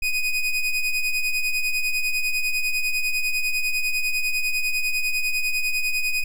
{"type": "ring-modulated tone", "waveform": "square", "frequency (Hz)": 1245, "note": "D#6", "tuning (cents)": 1, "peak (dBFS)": -18, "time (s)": [0.02, 6.24], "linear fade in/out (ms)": 5, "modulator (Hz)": 1250, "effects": []}